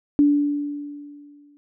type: tone with exponential decay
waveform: sine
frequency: 290 Hz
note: D4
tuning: 22 cents flat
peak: -11 dBFS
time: 0.19-1.57 s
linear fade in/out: 0 ms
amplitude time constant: 300 ms
effects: none